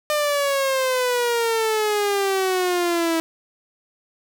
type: exponential sweep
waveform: sawtooth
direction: down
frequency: 604 to 324.9 Hz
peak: -15 dBFS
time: 0.1-3.2 s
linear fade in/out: 0 ms
effects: none